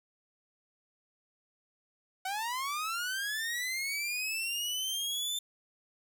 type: linear sweep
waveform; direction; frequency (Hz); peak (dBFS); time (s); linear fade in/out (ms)
sawtooth; up; 740 to 3571; -29; 2.25-5.39; 5
effects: 10-bit